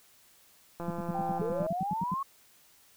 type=click train; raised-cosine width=1 ms; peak=-25 dBFS; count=149; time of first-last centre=0.8-1.665 s; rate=171 Hz
type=tone bursts; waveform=sine; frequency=180.4 Hz; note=F#3; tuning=44 cents flat; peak=-29 dBFS; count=13; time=0.88-2.14 s; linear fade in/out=2 ms; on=24 ms; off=79 ms
type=tone; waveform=sine; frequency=784 Hz; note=G5; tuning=in tune; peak=-31 dBFS; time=1.14-1.39 s; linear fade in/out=10 ms
type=linear sweep; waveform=sine; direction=up; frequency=415.3 to 1115 Hz; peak=-30 dBFS; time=1.41-2.23 s; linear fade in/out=5 ms
effects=white hiss -61 dBFS RMS until 2.96 s